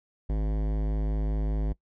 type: tone with hard clipping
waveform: sine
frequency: 52.5 Hz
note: G#1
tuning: 19 cents sharp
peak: -27 dBFS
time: 0.29-1.73 s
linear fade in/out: 10 ms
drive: 18 dB
effects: noise-tail reverb RT60 0.1 s tail -21 dB re dry